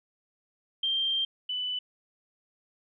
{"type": "tone pair in turn", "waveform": "sine", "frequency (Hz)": [3168, 2990], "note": ["G7", "F#7"], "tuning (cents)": [18, 17], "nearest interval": "minor second", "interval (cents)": 101, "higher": "first", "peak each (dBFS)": [-25, -29], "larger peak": "first", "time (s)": [[0.83, 1.25], [1.49, 1.79]], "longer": "first", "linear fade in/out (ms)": 5, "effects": []}